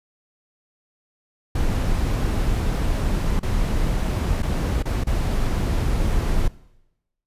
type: noise with dropouts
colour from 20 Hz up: brown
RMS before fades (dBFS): -21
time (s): 1.55-6.48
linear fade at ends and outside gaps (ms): 5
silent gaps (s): 3.395-3.429 / 4.422-4.428 / 4.826-4.854 / 5.038-5.068
effects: noise-tail reverb RT60 0.9 s tail -20 dB re dry + resampled to 32000 Hz